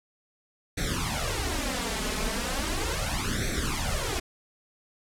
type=noise with flanger; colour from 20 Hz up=pink; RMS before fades=-29 dBFS; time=0.77-4.2 s; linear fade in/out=10 ms; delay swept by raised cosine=0.5 to 4.7 ms; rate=0.37 Hz; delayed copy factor=+0.9; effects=low-pass 10000 Hz 12 dB/octave